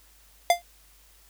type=tone with exponential decay; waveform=square; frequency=696 Hz; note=F5; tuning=6 cents flat; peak=-13 dBFS; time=0.5-0.62 s; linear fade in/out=2 ms; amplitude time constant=24 ms; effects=added 50 Hz sine -58 dBFS peak until 1.29 s + white hiss -58 dBFS RMS until 1.29 s